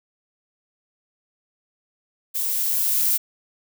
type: noise with level ramp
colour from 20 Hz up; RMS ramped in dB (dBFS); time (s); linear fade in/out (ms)
violet; -25 to -19; 2.34-3.18; 20
effects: none